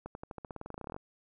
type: accelerating click train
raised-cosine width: 1 ms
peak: -27 dBFS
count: 20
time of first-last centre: 0.06-0.964 s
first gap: 91 ms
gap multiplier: 0.92
effects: none